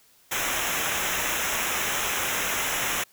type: noise with comb filter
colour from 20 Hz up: pink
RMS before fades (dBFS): -27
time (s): 0.31-3.04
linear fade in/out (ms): 10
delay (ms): 0.22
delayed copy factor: -0.85
effects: white hiss -59 dBFS RMS until 3.12 s